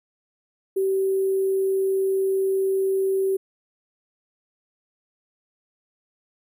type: tone with sample-and-hold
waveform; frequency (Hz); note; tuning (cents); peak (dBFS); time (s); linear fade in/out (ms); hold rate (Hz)
sine; 385.3; G4; -30; -19; 0.76-3.37; 10; 11025
effects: none